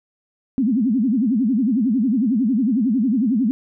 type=tone with vibrato; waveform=sine; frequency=237.1 Hz; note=A#3; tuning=30 cents sharp; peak=-15 dBFS; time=0.58-3.51 s; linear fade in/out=0 ms; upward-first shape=sine; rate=11 Hz; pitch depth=270 cents each way; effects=none